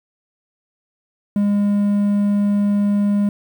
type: tone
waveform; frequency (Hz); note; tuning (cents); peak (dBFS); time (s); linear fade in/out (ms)
triangle; 203.9; G#3; -32; -12; 1.36-3.29; 2
effects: 8-bit